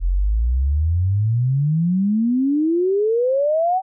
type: exponential sweep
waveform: sine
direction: up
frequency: 41.56 to 772 Hz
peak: -15 dBFS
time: 0-3.82 s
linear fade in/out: 50 ms
effects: none